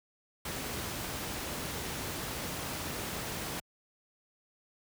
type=noise; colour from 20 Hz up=pink; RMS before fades=-37 dBFS; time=0.45-3.6 s; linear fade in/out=5 ms; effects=high-pass 60 Hz 12 dB/octave